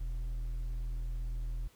sine tone with hard clipping, 41 Hz, E1, 9 cents flat, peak -35 dBFS, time 0-1.68 s, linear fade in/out 10 ms, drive 5 dB, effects pink hiss -64 dBFS RMS until 1.75 s

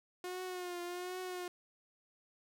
sawtooth tone with vibrato, 359.4 Hz, F4, 50 cents sharp, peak -36 dBFS, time 0.24-1.48 s, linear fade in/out 2 ms, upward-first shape triangle, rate 1.3 Hz, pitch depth 53 cents each way, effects none

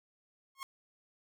sawtooth tone with exponential growth, 1082 Hz, C#6, 42 cents flat, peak -32 dBFS, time 0.55-0.63 s, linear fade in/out 1 ms, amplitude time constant 17 ms, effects none

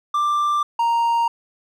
triangle tone pair in turn, 1181 / 931.7 Hz, D6 / A#5, +9 / -1 cents, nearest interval major third, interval 410 cents, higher first, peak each -15 / -14 dBFS, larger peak second, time 0.14-0.63 / 0.79-1.28 s, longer neither, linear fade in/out 5 ms, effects none

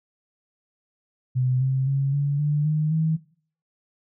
sine tone with pitch steps, 127.6 / 132.41 / 137.39 / 142.57 / 147.93 / 153.51 / 159.29 Hz, C3 / C3 / C#3 / C#3 / D3 / D#3 / D#3, -43 / +21 / -15 / +49 / +13 / -23 / +41 cents, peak -19 dBFS, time 1.35-3.17 s, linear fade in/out 20 ms, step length 260 ms, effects noise-tail reverb RT60 0.5 s tail -19 dB re dry

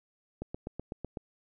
click train, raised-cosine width 2 ms, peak -23 dBFS, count 7, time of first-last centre 0.42-1.172 s, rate 7.98 Hz, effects none

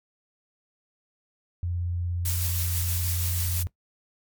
sine tone with vibrato, 87.31 Hz, F2, in tune, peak -26 dBFS, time 1.63-3.67 s, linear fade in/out 0 ms, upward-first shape square, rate 17 Hz, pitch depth 10 cents each way
blue noise with tremolo, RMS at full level -29 dBFS, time 2.25-3.63 s, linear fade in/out 5 ms, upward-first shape triangle, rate 6.2 Hz, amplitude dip 30%
effects noise-tail reverb RT60 0.1 s tail -17 dB re dry + MP3 96 kbps

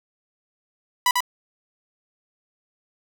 sawtooth tone with echo, 987.8 Hz, B5, in tune, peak -12 dBFS, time 1.06-1.11 s, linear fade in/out 2 ms, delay 95 ms, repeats 1, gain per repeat -3 dB, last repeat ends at 1.205 s, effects none

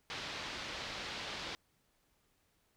white low-pass noise, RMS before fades -43 dBFS, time 0.1-1.55 s, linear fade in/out 0 ms, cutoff 4500 Hz, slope 24 dB/octave, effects pink hiss -75 dBFS RMS until 2.76 s

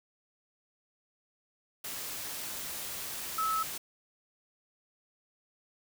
sine tone in noise, 1298 Hz, E6, 27 cents flat, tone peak -28 dBFS, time 3.38-3.63 s, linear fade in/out 5 ms, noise white, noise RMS -39 dBFS, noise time 1.84-3.78 s, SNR +8 dB, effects none

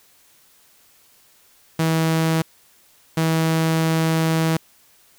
sawtooth tone pair in turn, 161.6 / 161.6 Hz, E3 / E3, -34 / -34 cents, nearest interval unison, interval 0 cents, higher neither, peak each -13 dBFS, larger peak neither, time 1.79-2.42 / 3.17-4.57 s, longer second, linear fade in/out 5 ms, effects white hiss -55 dBFS RMS until 5.18 s

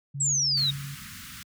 sine tone with tremolo, 140 Hz, C#3, 18 cents sharp, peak -30 dBFS, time 0.14-0.95 s, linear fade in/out 10 ms, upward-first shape sine, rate 2.4 Hz, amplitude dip 40%
sine exponential sweep, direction down, 7902 to 3700 Hz, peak -22 dBFS, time 0.2-0.71 s, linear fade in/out 10 ms
pink band-stop noise, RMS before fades -41 dBFS, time 0.57-1.43 s, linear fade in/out 2 ms, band 240 to 1200 Hz, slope 48 dB/octave
effects high-pass 80 Hz 12 dB/octave

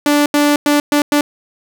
sawtooth tone bursts at uneven times, 292.3 Hz, D4, 8 cents flat, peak -6 dBFS, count 5, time 0.06-0.26 / 0.34-0.56 / 0.66-0.8 / 0.92-1.02 / 1.12-1.21 s, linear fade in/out 2 ms, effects none

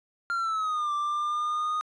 triangle exponential two-way sweep, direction down then up, 1396.9 to 1174.7 to 1239 Hz, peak -24 dBFS, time 0.3-1.81 s, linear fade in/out 0 ms, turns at 0.93 s, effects resampled to 22050 Hz

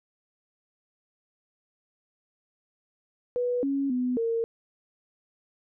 sine tone with pitch steps, 490.5 / 276.6 / 250.1 / 458.7 Hz, B4 / C#4 / B3 / A#4, -12 / -4 / +22 / -28 cents, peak -24 dBFS, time 3.36-4.44 s, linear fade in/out 0 ms, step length 270 ms, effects none

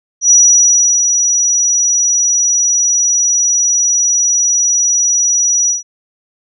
sine tone with ADSR envelope, 5840 Hz, F#8, 24 cents flat, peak -3 dBFS, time 0.21-5.83 s, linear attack 96 ms, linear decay 710 ms, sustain -6 dB, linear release 140 ms, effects none

